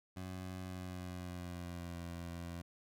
20% pulse tone with pitch glide, 92.5 to 85.81 Hz, F#2 to F2, 0 to -30 cents, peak -38 dBFS, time 0.16-2.62 s, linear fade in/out 10 ms, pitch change -130 cents, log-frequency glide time 0.61-2.02 s, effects none

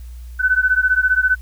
sine beating tone pair, 1501 / 1516 Hz, F#6 / F#6, +24 / +42 cents, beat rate 15 Hz, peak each -16 dBFS, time 0.39-1.36 s, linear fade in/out 20 ms, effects added 60 Hz sine -31 dBFS peak until 1.41 s + white hiss -53 dBFS RMS until 1.41 s

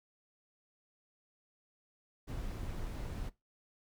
brown noise, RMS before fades -40 dBFS, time 2.27-3.3 s, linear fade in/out 20 ms, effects noise-tail reverb RT60 0.2 s tail -19 dB re dry

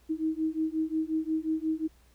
sine beating tone pair, 314.1 / 319.7 Hz, D#4 / D#4, +16 / +47 cents, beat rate 5.6 Hz, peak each -30 dBFS, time 0.09-1.88 s, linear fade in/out 20 ms, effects added 60 Hz sine -59 dBFS peak until 2.14 s + pink hiss -65 dBFS RMS until 2.14 s

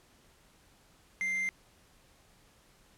triangle tone with quantisation, 2091 Hz, C7, 2 cents flat, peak -28 dBFS, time 1.21-1.49 s, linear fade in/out 0 ms, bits 8, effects pink hiss -63 dBFS RMS until 2.97 s + low-pass 12000 Hz 12 dB/octave

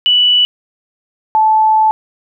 sine tone pair in turn, 2960 / 871.4 Hz, F#7 / A5, 0 / -17 cents, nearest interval octave + major sixth, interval 2117 cents, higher first, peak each -7 dBFS, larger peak neither, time 0.06-0.45 / 1.35-1.91 s, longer second, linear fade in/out 0 ms, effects none

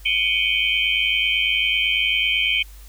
sine tone cluster, 2245 / 2413 / 2501 / 3045 / 3155 Hz, C#7 / D7 / D#7 / F#7 / G7, +21 / +46 / +8 / +49 / +10 cents, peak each -24 dBFS, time 0.05-2.63 s, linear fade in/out 10 ms, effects added 50 Hz sine -39 dBFS peak until 2.88 s + white hiss -50 dBFS RMS until 2.88 s

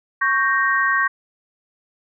sine chord, G diminished, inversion second, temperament equal, 1108.7 / 1568 / 1864.7 Hz, Db6 / G6 / Bb6, 0 / 0 / 0 cents, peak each -20 dBFS, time 0.21-1.08 s, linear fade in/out 10 ms, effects none

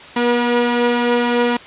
sawtooth tone pair together, 241.8 / 480 Hz, B3 / B4, -36 / -49 cents, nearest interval octave, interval 1187 cents, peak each -13 dBFS, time 0.16-1.57 s, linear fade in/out 5 ms, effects white hiss -37 dBFS RMS until 1.66 s + resampled to 8000 Hz

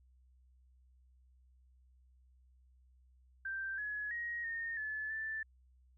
sine tone with pitch steps, 1569 / 1691 / 1886 / 1836 / 1728 / 1763 Hz, G6 / G#6 / A#6 / A#6 / A6 / A6, +1 / +31 / +20 / -27 / -32 / +3 cents, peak -37 dBFS, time 3.45-5.43 s, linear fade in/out 5 ms, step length 330 ms, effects added 63 Hz sine -63 dBFS peak until 5.97 s

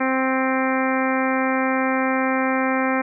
harmonic tone, 262.3 Hz, C4, 4 cents sharp, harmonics 1 / 2 / 3 / 4 / 5 / 6 / 7 / 8 / 9, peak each -22 / -25 / -27 / -28 / -29 / -30 / -30 / -31 / -32 dBFS, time 0-3.02 s, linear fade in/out 10 ms, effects none

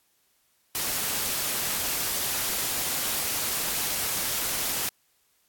white noise, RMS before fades -28 dBFS, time 0.75-4.89 s, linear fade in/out 0 ms, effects white hiss -68 dBFS RMS until 5.48 s + AAC 64 kbps

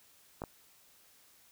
clicks, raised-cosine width 1 ms, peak -24 dBFS, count 2, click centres 0.419 / 0.438 s, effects white hiss -63 dBFS RMS until 1.51 s

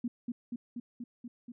sine tone with echo, 240 Hz, B3, 49 cents flat, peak -30 dBFS, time 0.04-0.08 s, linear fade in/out 5 ms, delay 240 ms, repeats 6, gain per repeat -2 dB, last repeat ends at 1.52 s, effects none

